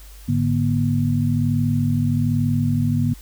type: tone cluster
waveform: sine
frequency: 105.4 / 146.6 / 240.2 Hz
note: G#2 / D3 / B3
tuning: +26 / -3 / -48 cents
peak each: -21 dBFS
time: 0.28-3.14 s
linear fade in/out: 10 ms
effects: added 50 Hz sine -39 dBFS peak until 3.21 s + white hiss -48 dBFS RMS until 3.21 s